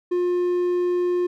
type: tone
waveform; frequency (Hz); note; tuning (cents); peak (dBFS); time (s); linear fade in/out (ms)
triangle; 355.6; F4; +31; -17; 0.11-1.27; 10
effects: none